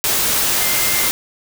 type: tone in noise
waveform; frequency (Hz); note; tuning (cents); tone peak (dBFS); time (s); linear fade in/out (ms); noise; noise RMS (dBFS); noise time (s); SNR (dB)
sine; 2093; C7; 0; -25; 0.61-1.08; 0; white; -17; 0.04-1.11; -11
effects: none